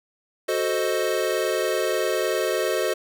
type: chord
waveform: square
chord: F# diminished seventh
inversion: none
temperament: equal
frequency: 370 / 440 / 523.3 / 622.3 Hz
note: F#4 / A4 / C5 / Eb5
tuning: 0 / 0 / 0 / 0 cents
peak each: -28 dBFS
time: 0.48-2.94 s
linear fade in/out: 10 ms
effects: none